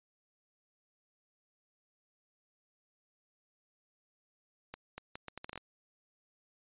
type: accelerating click train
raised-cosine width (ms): 0.3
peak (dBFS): -26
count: 10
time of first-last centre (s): 4.74-5.577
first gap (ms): 240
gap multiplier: 0.73
effects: resampled to 8000 Hz